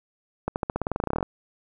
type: accelerating click train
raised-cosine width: 1 ms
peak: -11 dBFS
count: 18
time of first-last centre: 0.48-1.228 s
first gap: 79 ms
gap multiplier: 0.92
effects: none